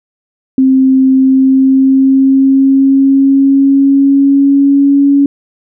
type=tone with pitch glide; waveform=sine; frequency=263.5 to 280.8 Hz; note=C4 to C#4; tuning=+12 to +22 cents; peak=-4 dBFS; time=0.58-5.26 s; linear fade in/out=2 ms; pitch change=+110 cents; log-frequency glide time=1.11-5.1 s; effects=none